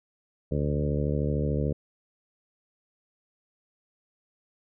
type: harmonic tone with a mistuned harmonic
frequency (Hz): 73.42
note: D2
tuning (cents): 0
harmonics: 1 / 2 / 3 / 4 / 5 / 6 / 7 / 8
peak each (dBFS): -30 / -28 / -33 / -35 / -38 / -34 / -35 / -40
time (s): 0.51-1.73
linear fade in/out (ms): 10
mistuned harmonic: 1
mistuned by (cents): +38
effects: none